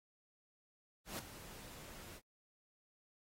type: noise with ADSR envelope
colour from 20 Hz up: pink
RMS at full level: -42 dBFS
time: 1.05-2.21 s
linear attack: 140 ms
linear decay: 6 ms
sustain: -12 dB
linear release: 49 ms
effects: AAC 48 kbps